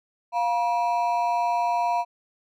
triangle ring-modulated tone, 830.6 Hz, G#5, in tune, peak -16 dBFS, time 0.32-2.05 s, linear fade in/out 50 ms, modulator 129 Hz, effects none

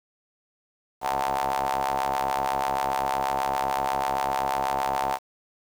sawtooth ring-modulated tone, 67.9 Hz, C#2, 35 cents flat, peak -17 dBFS, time 1.01-5.19 s, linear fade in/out 50 ms, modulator 818 Hz, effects 8-bit

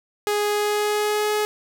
sawtooth tone with pitch glide, 415.3 to 422.3 Hz, G#4 to G#4, 0 to +29 cents, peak -16 dBFS, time 0.27-1.45 s, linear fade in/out 0 ms, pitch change +29 cents, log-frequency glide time 0.48-1.33 s, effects none

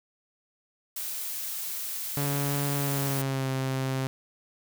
blue noise, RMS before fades -34 dBFS, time 0.96-3.22 s, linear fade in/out 5 ms
sawtooth tone with pitch glide, 142 to 132.49 Hz, C#3 to C3, +42 to +22 cents, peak -23 dBFS, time 2.17-4.07 s, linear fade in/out 0 ms, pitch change -120 cents, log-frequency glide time 2.78-3.49 s
effects none

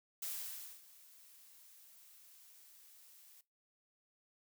blue noise with ADSR envelope, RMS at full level -41 dBFS, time 0.22-3.41 s, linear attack 6 ms, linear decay 580 ms, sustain -20 dB, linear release 3 ms, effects noise-tail reverb RT60 0.2 s tail -18 dB re dry

